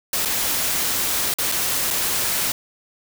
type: noise with dropouts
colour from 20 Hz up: white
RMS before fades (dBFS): -22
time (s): 0.13-2.52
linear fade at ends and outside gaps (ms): 2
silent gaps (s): 0.251-0.256 / 1.34-1.385 / 1.517-1.521 / 1.905-1.909
effects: none